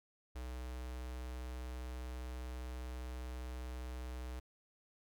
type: tone with notch filter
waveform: square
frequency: 62.5 Hz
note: B1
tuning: 21 cents sharp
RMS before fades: -44 dBFS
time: 0.35-4.4 s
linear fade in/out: 10 ms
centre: 160 Hz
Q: 1.3
effects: none